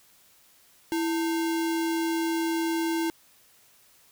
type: tone with sample-and-hold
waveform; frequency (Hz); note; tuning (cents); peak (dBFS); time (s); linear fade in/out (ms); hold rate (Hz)
sine; 329.6; E4; 0; -24; 0.92-3.1; 0; 1225
effects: white hiss -59 dBFS RMS until 4.11 s